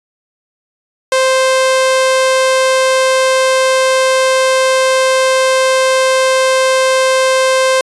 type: tone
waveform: sawtooth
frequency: 523 Hz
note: C5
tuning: 1 cent flat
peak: -5 dBFS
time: 1.12-7.81 s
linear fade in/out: 2 ms
effects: resampled to 24000 Hz